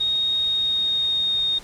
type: tone with pitch glide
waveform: sine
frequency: 3729 to 3699 Hz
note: A#7 to A#7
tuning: 0 to -14 cents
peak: -19 dBFS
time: 0-1.59 s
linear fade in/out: 10 ms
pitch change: -14 cents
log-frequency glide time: 0.37-1.43 s
effects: pink hiss -44 dBFS RMS until 1.63 s + low-pass 10000 Hz 12 dB/octave